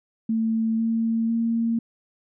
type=tone with pitch steps; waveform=sine; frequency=223.9 / 226.8 / 229.7 Hz; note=A3 / A#3 / A#3; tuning=+30 / -47 / -25 cents; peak=-20 dBFS; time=0.29-1.79 s; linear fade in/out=5 ms; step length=500 ms; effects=none